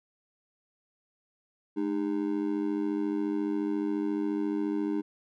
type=tone with amplitude modulation; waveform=triangle; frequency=306.3 Hz; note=D#4; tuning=27 cents flat; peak=-21 dBFS; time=1.76-5.02 s; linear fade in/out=20 ms; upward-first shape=sine; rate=94.3 Hz; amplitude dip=95%; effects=none